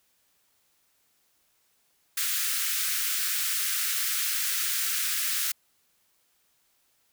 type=high-pass noise; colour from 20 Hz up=white; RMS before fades=-28 dBFS; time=2.17-5.52 s; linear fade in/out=5 ms; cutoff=1300 Hz; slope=48 dB/octave; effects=white hiss -69 dBFS RMS until 7.12 s